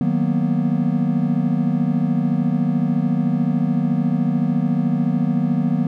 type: chord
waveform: triangle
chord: B major seventh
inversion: first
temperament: equal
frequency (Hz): 155.56 / 185 / 233.1 / 246.9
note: D#3 / F#3 / A#3 / B3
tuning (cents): 0 / 0 / 0 / 0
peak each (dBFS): -20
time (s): 0.01-5.87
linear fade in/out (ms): 2
effects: none